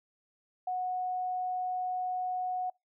sine tone, 734 Hz, F#5, 14 cents flat, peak -30 dBFS, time 0.67-2.7 s, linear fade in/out 5 ms, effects noise-tail reverb RT60 0.2 s tail -26 dB re dry

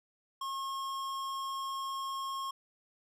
sine tone with tanh clipping, 1081 Hz, C#6, 44 cents flat, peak -37 dBFS, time 0.41-2.51 s, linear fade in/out 5 ms, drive 18 dB, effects none

